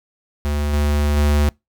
square tone with level steps, 73.42 Hz, D2, in tune, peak -19 / -16 / -14 dBFS, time 0.45-1.49 s, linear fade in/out 0 ms, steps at 0.73 / 1.17 s, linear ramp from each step 2 ms, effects noise-tail reverb RT60 0.2 s tail -26 dB re dry

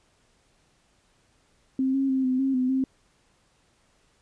sine tone with pitch steps, 263.6 / 270.9 / 263.8 / 256.5 / 268.5 / 254.4 / 263.9 Hz, C4 / C#4 / C4 / C4 / C4 / C4 / C4, +13 / -40 / +14 / -34 / +45 / -48 / +15 cents, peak -21 dBFS, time 1.79-2.84 s, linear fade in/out 2 ms, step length 150 ms, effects pink hiss -65 dBFS RMS until 4.21 s + resampled to 22050 Hz

